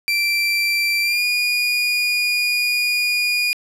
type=tone with pitch glide; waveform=30% pulse; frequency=2349 to 2443 Hz; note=D7 to D#7; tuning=0 to -32 cents; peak=-14 dBFS; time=0.08-3.53 s; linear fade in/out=0 ms; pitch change=+68 cents; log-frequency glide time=1.02-1.24 s; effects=low-pass 12000 Hz 12 dB/octave + 8-bit